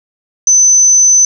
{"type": "tone", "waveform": "sine", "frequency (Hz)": 6090, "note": "F#8", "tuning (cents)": 49, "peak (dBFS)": -4, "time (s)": [0.47, 1.25], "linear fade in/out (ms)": 2, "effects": []}